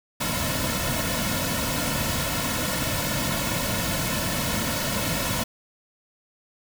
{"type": "noise with comb filter", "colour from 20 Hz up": "pink", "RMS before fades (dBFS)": -26, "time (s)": [0.2, 5.44], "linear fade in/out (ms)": 10, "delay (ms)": 2.5, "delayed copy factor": -0.75, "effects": []}